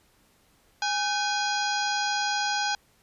harmonic tone with a mistuned harmonic, 824 Hz, G#5, 14 cents flat, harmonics 1 / 2 / 3 / 4 / 5 / 6 / 7 / 8, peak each -28 / -30 / -37 / -36 / -35 / -34 / -39 / -39 dBFS, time 0.82-2.75 s, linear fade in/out 2 ms, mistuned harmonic 2, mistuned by -130 cents, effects pink hiss -63 dBFS RMS until 3.02 s + resampled to 32000 Hz

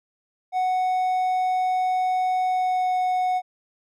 triangle tone with pitch glide, 740 to 735.7 Hz, F#5 to F#5, 0 to -10 cents, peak -18 dBFS, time 0.52-3.42 s, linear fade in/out 50 ms, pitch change -10 cents, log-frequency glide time 2.46-2.96 s, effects none

